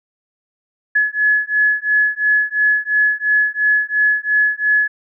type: beating tone pair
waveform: sine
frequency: 1700 / 1702.9 Hz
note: G#6 / G#6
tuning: +40 / +43 cents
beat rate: 2.9 Hz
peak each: -16 dBFS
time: 0.95-4.88 s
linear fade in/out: 10 ms
effects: none